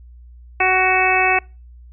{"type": "harmonic tone", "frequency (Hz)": 372.9, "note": "F#4", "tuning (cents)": 14, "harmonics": [1, 2, 3, 4, 5, 6, 7], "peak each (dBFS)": [-23, -18, -24, -24, -23, -20, -19], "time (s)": [0.6, 1.39], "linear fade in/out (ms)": 5, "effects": ["noise-tail reverb RT60 0.3 s tail -25 dB re dry", "added 60 Hz sine -39 dBFS peak until 1.92 s"]}